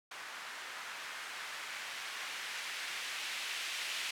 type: noise with low-pass filter sweep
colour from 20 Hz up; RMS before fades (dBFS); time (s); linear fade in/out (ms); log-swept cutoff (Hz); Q
violet; -42; 0.11-4.11; 5; 1400 to 2600; 1.2
effects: none